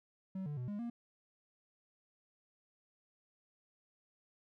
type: tone with pitch steps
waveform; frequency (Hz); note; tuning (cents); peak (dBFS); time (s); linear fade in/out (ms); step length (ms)
triangle; 189.9 / 147.3 / 124.2 / 205.6 / 236; F#3 / D3 / B2 / G#3 / A#3; +45 / +6 / +10 / -17 / +22; -36; 0.35-0.9; 5; 110
effects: none